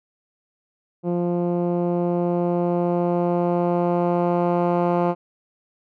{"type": "tone with low-pass filter sweep", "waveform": "10% pulse", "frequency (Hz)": 174.61, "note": "F3", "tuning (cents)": 0, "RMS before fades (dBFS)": -21, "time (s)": [1.03, 5.15], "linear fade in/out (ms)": 50, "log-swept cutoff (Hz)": [400, 1000], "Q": 0.82, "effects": []}